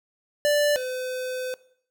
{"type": "tone pair in turn", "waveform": "square", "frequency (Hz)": [587.3, 508.6], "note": ["D5", "C5"], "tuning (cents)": [0, -49], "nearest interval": "major second", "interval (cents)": 249, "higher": "first", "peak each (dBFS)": [-19, -29], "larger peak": "first", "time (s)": [[0.45, 0.76], [0.76, 1.54]], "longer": "second", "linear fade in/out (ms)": 0, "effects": ["noise-tail reverb RT60 0.6 s tail -19 dB re dry"]}